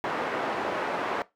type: band-pass noise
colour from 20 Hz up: pink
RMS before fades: -30 dBFS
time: 0.04-1.22 s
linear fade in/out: 0 ms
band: 420 to 1500 Hz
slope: 12 dB/octave
effects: noise-tail reverb RT60 0.2 s tail -19 dB re dry